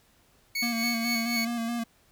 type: tone with tremolo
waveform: 25% pulse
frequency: 2217 Hz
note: C#7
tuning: in tune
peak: -22 dBFS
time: 0.55-1.45 s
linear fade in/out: 5 ms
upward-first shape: triangle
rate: 3.9 Hz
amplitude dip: 70%
type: tone with vibrato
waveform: square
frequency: 233.1 Hz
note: A#3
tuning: in tune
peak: -29 dBFS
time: 0.62-1.84 s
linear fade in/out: 10 ms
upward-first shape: square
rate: 4.7 Hz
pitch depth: 29 cents each way
effects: pink hiss -63 dBFS RMS until 2.11 s